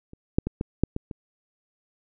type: clicks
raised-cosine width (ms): 3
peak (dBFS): -30 / -6 / -14 / -13 / -6 / -16 / -22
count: 7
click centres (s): 0.134 / 0.385 / 0.47 / 0.611 / 0.836 / 0.964 / 1.112
effects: none